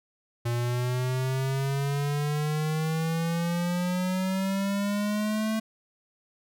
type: exponential sweep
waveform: square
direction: up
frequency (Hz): 118.1 to 221.3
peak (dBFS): -26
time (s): 0.45-5.6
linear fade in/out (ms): 10
effects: none